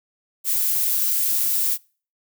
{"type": "noise", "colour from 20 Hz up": "violet", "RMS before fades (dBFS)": -21, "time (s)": [0.44, 1.78], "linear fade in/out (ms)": 50, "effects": ["noise-tail reverb RT60 0.4 s tail -25 dB re dry"]}